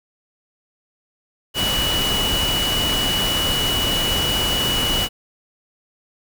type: tone in noise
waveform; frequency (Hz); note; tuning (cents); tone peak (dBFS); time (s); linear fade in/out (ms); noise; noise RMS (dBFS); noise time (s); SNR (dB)
sine; 2940; F#7; -12; -20; 1.54-5.09; 50; pink; -23; 1.54-5.09; 0
effects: none